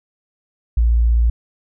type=tone; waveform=sine; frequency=57.8 Hz; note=A#1; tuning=14 cents flat; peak=-11 dBFS; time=0.77-1.3 s; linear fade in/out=5 ms; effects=none